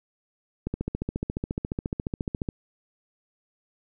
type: click train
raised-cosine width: 3 ms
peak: -15 dBFS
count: 27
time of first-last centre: 0.67-2.488 s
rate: 14.3 Hz
effects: none